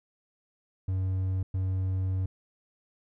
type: tone bursts at uneven times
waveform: triangle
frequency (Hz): 94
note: F#2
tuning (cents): +28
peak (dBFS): -24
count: 2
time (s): 0.88-1.43 / 1.54-2.26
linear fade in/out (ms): 5
effects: none